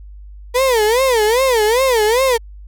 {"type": "tone with vibrato", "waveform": "35% pulse", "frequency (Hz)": 474.9, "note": "A#4", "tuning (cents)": 32, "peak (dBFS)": -10, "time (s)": [0.54, 2.38], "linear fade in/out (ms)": 20, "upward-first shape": "sine", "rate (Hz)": 2.5, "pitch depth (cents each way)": 210, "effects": ["added 50 Hz sine -33 dBFS peak until 2.67 s"]}